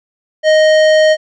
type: tone with hard clipping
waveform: triangle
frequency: 622.3 Hz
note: D#5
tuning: in tune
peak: -8 dBFS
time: 0.43-1.17 s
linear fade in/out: 50 ms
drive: 18 dB
effects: resampled to 22050 Hz